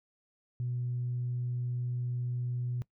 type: tone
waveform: sine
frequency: 122.8 Hz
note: B2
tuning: 9 cents flat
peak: -30 dBFS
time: 0.6-2.82 s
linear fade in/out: 0 ms
effects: noise-tail reverb RT60 0.1 s tail -21 dB re dry + tanh soft clip ceiling -26 dBFS